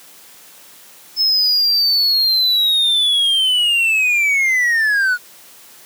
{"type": "linear sweep", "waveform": "triangle", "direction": "down", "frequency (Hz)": [5240, 1435], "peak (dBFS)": -11, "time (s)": [1.16, 5.18], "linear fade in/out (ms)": 50, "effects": ["white hiss -43 dBFS RMS until 5.85 s", "high-pass 150 Hz 12 dB/octave"]}